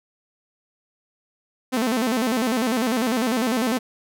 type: tone with vibrato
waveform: sawtooth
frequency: 238.6 Hz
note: A#3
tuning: 41 cents sharp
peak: -16 dBFS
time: 1.72-3.79 s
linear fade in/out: 20 ms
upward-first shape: square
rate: 10 Hz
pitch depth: 130 cents each way
effects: none